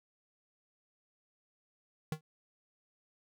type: tone with exponential decay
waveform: square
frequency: 155.56 Hz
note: D#3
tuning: in tune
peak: -30 dBFS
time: 2.12-2.21 s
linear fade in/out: 2 ms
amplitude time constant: 18 ms
effects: none